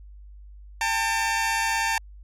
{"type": "tone cluster", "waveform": "20% pulse", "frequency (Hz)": [802, 898, 2295], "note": ["G5", "A5", "D7"], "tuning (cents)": [39, 35, -40], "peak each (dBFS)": [-25, -19, -27], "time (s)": [0.81, 1.98], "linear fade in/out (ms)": 2, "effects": ["added 50 Hz sine -42 dBFS peak until 2.23 s", "low-pass 12000 Hz 12 dB/octave"]}